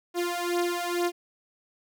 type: beating tone pair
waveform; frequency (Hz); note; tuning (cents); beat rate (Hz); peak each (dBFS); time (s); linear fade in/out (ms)
sawtooth; 348.4 / 350.6; F4 / F4; -4 / +7; 2.2; -25; 0.14-1.12; 50
effects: none